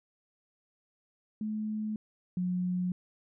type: tone pair in turn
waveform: sine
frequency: 214.8 / 180.62 Hz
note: A3 / F#3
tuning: -41 / -41 cents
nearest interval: minor third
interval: 300 cents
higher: first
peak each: -31 / -28 dBFS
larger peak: second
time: 1.41-1.96 / 2.37-2.92 s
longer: neither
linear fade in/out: 2 ms
effects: none